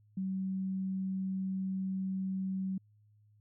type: tone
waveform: sine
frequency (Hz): 190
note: F#3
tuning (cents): +46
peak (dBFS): -32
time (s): 0.17-2.78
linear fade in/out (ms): 5
effects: added 105 Hz sine -62 dBFS peak until 3.4 s